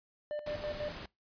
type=tone with tremolo; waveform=triangle; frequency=596 Hz; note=D5; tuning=25 cents sharp; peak=-32 dBFS; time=0.31-0.92 s; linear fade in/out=0 ms; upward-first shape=square; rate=6.1 Hz; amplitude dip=70%
type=noise; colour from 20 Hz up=pink; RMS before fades=-44 dBFS; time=0.46-1.06 s; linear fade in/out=5 ms
effects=noise-tail reverb RT60 0.2 s tail -23 dB re dry + resampled to 11025 Hz